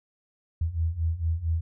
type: beating tone pair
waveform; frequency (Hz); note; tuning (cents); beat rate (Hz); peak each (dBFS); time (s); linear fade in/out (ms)
sine; 79.6 / 84; D#2 / E2; +40 / +33; 4.4; -29 / -26; 0.61-1.61; 5
effects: none